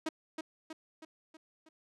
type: tone with echo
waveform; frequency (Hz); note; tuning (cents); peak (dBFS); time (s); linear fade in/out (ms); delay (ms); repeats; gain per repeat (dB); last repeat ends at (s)
sawtooth; 317.5; D#4; +35; -28; 0.06-0.09; 5; 320; 5; -5; 1.69
effects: low-pass 8000 Hz 12 dB/octave